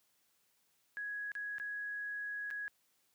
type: tone with dropouts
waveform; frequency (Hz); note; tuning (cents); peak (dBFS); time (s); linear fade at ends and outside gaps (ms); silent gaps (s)
sine; 1667; G#6; +6; -38; 0.97-2.68; 0; 1.318-1.352 / 1.583-1.599 / 2.504-2.51
effects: white hiss -75 dBFS RMS until 3.14 s + high-pass 80 Hz 12 dB/octave